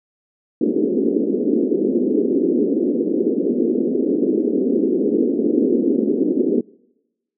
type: band-pass noise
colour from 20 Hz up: pink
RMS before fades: -18 dBFS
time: 0.61-6.61 s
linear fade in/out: 5 ms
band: 230 to 440 Hz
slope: 48 dB/octave
effects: noise-tail reverb RT60 1.0 s tail -26 dB re dry